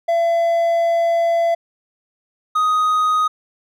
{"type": "tone pair in turn", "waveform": "triangle", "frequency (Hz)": [675, 1249.4], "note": ["E5", "D#6"], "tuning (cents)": [41, 7], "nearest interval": "major seventh", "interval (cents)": 1066, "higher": "second", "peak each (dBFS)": -12, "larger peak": "neither", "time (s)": [[0.08, 1.55], [2.55, 3.28]], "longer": "first", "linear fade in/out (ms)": 10, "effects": []}